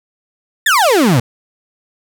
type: exponential sweep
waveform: 35% pulse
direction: down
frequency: 1864.7 to 110 Hz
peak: -7 dBFS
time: 0.66-1.2 s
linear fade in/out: 5 ms
effects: none